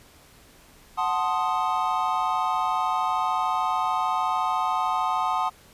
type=chord; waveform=triangle; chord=F# diminished seventh; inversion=none; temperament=equal; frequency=740 / 880 / 1046.5 / 1244.5 Hz; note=F#5 / A5 / C6 / Eb6; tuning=0 / 0 / 0 / 0 cents; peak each=-26 dBFS; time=0.97-5.5 s; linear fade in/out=20 ms; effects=pink hiss -53 dBFS RMS until 5.73 s + resampled to 32000 Hz